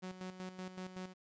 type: tone with tremolo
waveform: sawtooth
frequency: 185 Hz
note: F#3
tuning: in tune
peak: -38 dBFS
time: 0.02-1.14 s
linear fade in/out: 20 ms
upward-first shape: square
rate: 5.3 Hz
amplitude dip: 65%
effects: resampled to 16000 Hz + 12-bit